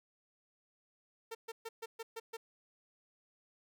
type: tone bursts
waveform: sawtooth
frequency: 453.3 Hz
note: A#4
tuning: 48 cents flat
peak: -37 dBFS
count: 7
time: 1.31-2.37 s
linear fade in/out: 10 ms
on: 40 ms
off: 130 ms
effects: none